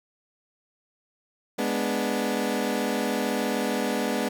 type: chord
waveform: 20% pulse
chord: G# diminished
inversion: none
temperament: equal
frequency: 207.7 / 246.9 / 293.7 Hz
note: G#3 / B3 / D4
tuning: 0 / 0 / 0 cents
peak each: -24 / -23 / -26 dBFS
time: 1.58-4.29 s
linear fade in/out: 10 ms
effects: none